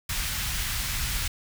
pink band-stop noise, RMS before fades -29 dBFS, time 0.09-1.28 s, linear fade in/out 5 ms, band 110 to 1600 Hz, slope 12 dB/octave, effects none

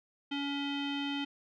square tone with low-pass filter, 282.6 Hz, C#4, 34 cents sharp, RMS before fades -35 dBFS, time 0.31-1.25 s, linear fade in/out 10 ms, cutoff 3100 Hz, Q 5.7, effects none

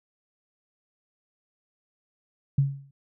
sine tone with exponential decay, 138.59 Hz, C#3, in tune, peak -15 dBFS, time 2.58-2.91 s, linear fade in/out 5 ms, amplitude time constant 70 ms, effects none

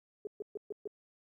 sine tone bursts, 415.3 Hz, G#4, in tune, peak -36 dBFS, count 5, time 0.25-0.875 s, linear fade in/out 2 ms, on 21 ms, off 130 ms, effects 13-bit

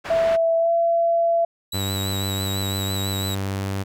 white low-pass noise, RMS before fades -32 dBFS, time 0.04-0.37 s, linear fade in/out 20 ms, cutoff 1800 Hz, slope 12 dB/octave
sine tone with pitch glide, 661 to 674.9 Hz, E5 to E5, +5 to +41 cents, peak -16 dBFS, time 0.1-1.45 s, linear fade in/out 5 ms, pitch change +36 cents, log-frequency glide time 0.57-0.71 s
sawtooth tone with vibrato, 3900 Hz, B7, 23 cents flat, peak -25 dBFS, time 1.72-3.35 s, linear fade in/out 5 ms, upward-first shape sine, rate 6 Hz, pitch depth 40 cents each way
sawtooth tone, 97.6 Hz, G2, 7 cents flat, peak -20 dBFS, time 1.73-3.84 s, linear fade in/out 20 ms
effects none

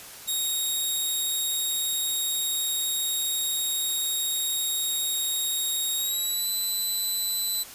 10% pulse tone with pitch glide, 3756 to 4002 Hz, A#7 to B7, +12 to +22 cents, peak -18 dBFS, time 0.27-7.64 s, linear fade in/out 20 ms, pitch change +110 cents, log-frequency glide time 5.97-6.49 s, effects white hiss -43 dBFS RMS until 7.74 s + resampled to 32000 Hz

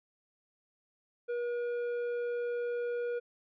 sine tone with tanh clipping, 480.1 Hz, B4, 49 cents flat, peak -33 dBFS, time 1.28-3.2 s, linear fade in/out 20 ms, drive 8 dB, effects none

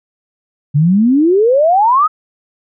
sine exponential sweep, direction up, 138.59 to 1300 Hz, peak -7 dBFS, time 0.74-2.08 s, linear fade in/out 20 ms, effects none

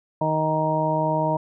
harmonic tone, 156.3 Hz, D#3, 8 cents sharp, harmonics 1 / 2 / 3 / 4 / 5 / 6, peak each -26 / -29 / -33 / -24 / -34 / -24 dBFS, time 0.21-1.37 s, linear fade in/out 5 ms, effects none

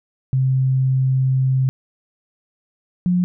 sine tone pair in turn, 131.4 / 178.99 Hz, C3 / F3, +8 / +43 cents, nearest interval perfect fourth, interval 535 cents, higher second, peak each -14 dBFS, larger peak neither, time 0.33-1.69 / 3.06-3.24 s, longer first, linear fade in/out 0 ms, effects none

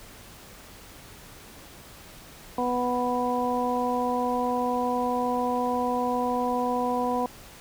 harmonic tone, 246.9 Hz, B3, in tune, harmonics 1 / 2 / 3 / 4, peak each -29 / -29 / -29 / -29 dBFS, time 2.58-7.26 s, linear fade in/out 2 ms, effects pink hiss -47 dBFS RMS until 7.6 s

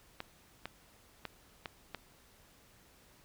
clicks, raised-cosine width 0.3 ms, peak -23 dBFS, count 5, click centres 0.204 / 0.656 / 1.253 / 1.658 / 1.947 s, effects pink hiss -63 dBFS RMS until 3.24 s

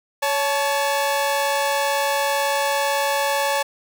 sawtooth tone pair together, 560 / 869 Hz, C#5 / A5, +18 / -22 cents, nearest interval minor sixth, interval 760 cents, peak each -18 dBFS, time 0.22-3.63 s, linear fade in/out 10 ms, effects none

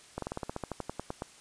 slowing click train, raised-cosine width 1 ms, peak -20 dBFS, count 15, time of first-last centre 0.18-1.221 s, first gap 43 ms, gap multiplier 1.08, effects white hiss -55 dBFS RMS until 1.4 s + resampled to 22050 Hz

